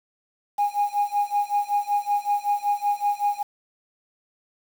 sine tone with tremolo, 820 Hz, G#5, 22 cents flat, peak -16 dBFS, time 0.58-3.43 s, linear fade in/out 10 ms, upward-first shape sine, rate 5.3 Hz, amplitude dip 95%, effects tanh soft clip ceiling -15 dBFS + 7-bit

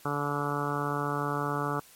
harmonic tone, 144.6 Hz, D3, 27 cents flat, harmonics 1 / 2 / 3 / 4 / 5 / 6 / 7 / 8 / 9 / 10, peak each -34 / -36 / -36 / -40 / -40 / -37 / -40 / -35 / -36 / -40 dBFS, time 0.05-1.8 s, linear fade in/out 5 ms, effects white hiss -55 dBFS RMS until 1.95 s + MP3 64 kbps

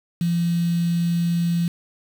sine tone with quantisation, 170.7 Hz, F3, 39 cents flat, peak -18 dBFS, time 0.21-1.68 s, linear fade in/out 2 ms, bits 6, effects none

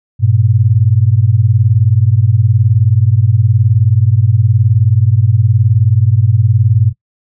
sine beating tone pair, 100 / 119 Hz, G2 / A#2, +35 / +36 cents, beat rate 19 Hz, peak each -10 dBFS, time 0.19-6.93 s, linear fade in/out 50 ms, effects noise-tail reverb RT60 0.1 s tail -18 dB re dry

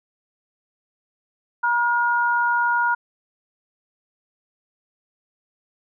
sine tone pair together, 955.7 / 1428 Hz, A#5 / F6, +43 / +38 cents, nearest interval perfect fifth, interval 695 cents, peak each -20 dBFS, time 1.63-2.95 s, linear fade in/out 10 ms, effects none

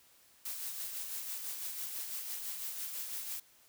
blue noise with tremolo, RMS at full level -39 dBFS, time 0.45-3.4 s, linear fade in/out 5 ms, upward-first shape sine, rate 6 Hz, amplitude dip 40%, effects white hiss -64 dBFS RMS until 3.68 s

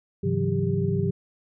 sine tone cluster, 101.7 / 135.4 / 162.8 / 182.5 / 396.8 Hz, G#2 / C#3 / E3 / F#3 / G4, -36 / -40 / -21 / -24 / +21 cents, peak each -28 dBFS, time 0.23-1.11 s, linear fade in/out 10 ms, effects none

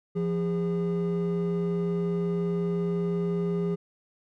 triangle tone pair together, 172.8 / 407.2 Hz, F3 / G#4, -18 / -34 cents, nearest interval octave + minor third, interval 1484 cents, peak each -24 / -26 dBFS, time 0.15-3.76 s, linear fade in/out 20 ms, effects tanh soft clip ceiling -18 dBFS

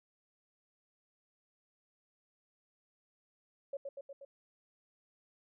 sine tone with echo, 554.4 Hz, C#5, in tune, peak -36 dBFS, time 3.73-3.77 s, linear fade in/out 5 ms, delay 120 ms, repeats 4, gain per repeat -3 dB, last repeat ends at 4.25 s, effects none

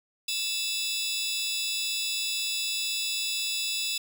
30% pulse tone cluster, 2642 / 3500 / 3919 / 4974 Hz, E7 / A7 / B7 / D#8, +3 / -10 / -14 / -1 cents, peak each -31 dBFS, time 0.28-3.98 s, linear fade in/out 5 ms, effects 8-bit

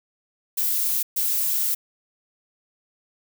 violet noise bursts at uneven times, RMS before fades -23 dBFS, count 2, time 0.57-1.03 / 1.16-1.75 s, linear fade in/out 10 ms, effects none

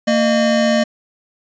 square tone pair together, 228.5 / 610 Hz, A#3 / D#5, -34 / -34 cents, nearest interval octave + perfect fourth, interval 1700 cents, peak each -16 dBFS, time 0.07-0.84 s, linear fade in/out 10 ms, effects resampled to 16000 Hz

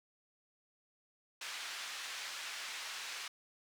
pink band-pass noise, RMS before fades -44 dBFS, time 1.41-3.28 s, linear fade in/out 5 ms, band 1600 to 6000 Hz, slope 12 dB/octave, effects none

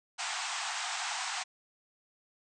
pink band-pass noise, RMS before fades -36 dBFS, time 0.18-1.44 s, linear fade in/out 20 ms, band 700 to 8500 Hz, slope 96 dB/octave, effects none

